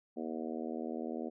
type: harmonic tone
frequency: 80.1 Hz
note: E2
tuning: 49 cents flat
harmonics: 3 / 4 / 5 / 6 / 7 / 8 / 9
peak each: -40 / -42 / -44 / -46 / -47 / -48 / -49 dBFS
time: 0.16-1.3 s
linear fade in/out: 20 ms
effects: none